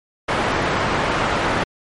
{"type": "low-pass noise", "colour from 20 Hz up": "white", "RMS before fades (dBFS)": -20, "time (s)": [0.28, 1.64], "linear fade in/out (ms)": 10, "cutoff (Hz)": 1400, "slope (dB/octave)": 12, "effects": ["MP3 48 kbps"]}